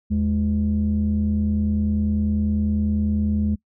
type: tone pair together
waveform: sine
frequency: 80.08 / 210 Hz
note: E2 / G#3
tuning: -50 / +19 cents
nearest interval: octave + perfect fourth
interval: 1669 cents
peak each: -21 / -19 dBFS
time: 0.1-3.56 s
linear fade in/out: 20 ms
effects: noise-tail reverb RT60 0.1 s tail -23 dB re dry + tanh soft clip ceiling -13 dBFS